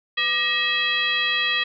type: tone with frequency modulation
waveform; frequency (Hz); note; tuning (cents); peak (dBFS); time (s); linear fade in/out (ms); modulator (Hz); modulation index
sine; 2589; E7; -32; -19; 0.17-1.64; 10; 695; 1.6
effects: none